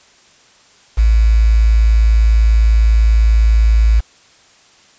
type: tone with quantisation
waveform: sine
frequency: 55 Hz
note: A1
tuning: in tune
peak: -7 dBFS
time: 0.97-4.01 s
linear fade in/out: 20 ms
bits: 5
effects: white hiss -48 dBFS RMS until 4.98 s + resampled to 16000 Hz